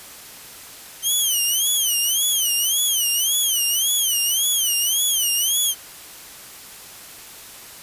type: tone with vibrato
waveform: 10% pulse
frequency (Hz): 3085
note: G7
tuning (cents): -28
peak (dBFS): -10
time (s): 1.02-5.75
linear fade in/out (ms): 50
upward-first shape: sine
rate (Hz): 1.8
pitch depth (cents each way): 170
effects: white hiss -40 dBFS RMS until 7.82 s + resampled to 32000 Hz